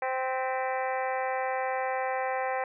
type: harmonic tone with a mistuned harmonic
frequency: 260.2 Hz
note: C4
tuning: 9 cents flat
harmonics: 2 / 3 / 4 / 5 / 6 / 7 / 8 / 9 / 10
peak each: -32 / -31 / -37 / -43 / -41 / -40 / -40 / -43 / -52 dBFS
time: 0.02-2.64 s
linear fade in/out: 2 ms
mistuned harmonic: 8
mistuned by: -73 cents
effects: none